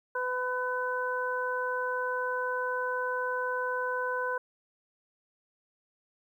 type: harmonic tone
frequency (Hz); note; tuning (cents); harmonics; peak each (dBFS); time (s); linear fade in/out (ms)
502; B4; +28; 1 / 2 / 3; -33 / -33 / -33; 0.15-4.38; 5
effects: 11-bit